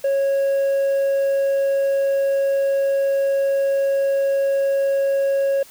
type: tone with hard clipping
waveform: sine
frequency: 550 Hz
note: C#5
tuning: 14 cents flat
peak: -17 dBFS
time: 0.04-5.63 s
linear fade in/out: 5 ms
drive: 2 dB
effects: white hiss -46 dBFS RMS until 5.7 s